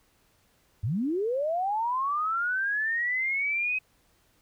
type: linear sweep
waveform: sine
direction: up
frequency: 87.31 to 2544 Hz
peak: -25 dBFS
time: 0.83-3.79 s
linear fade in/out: 10 ms
effects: pink hiss -66 dBFS RMS until 4.41 s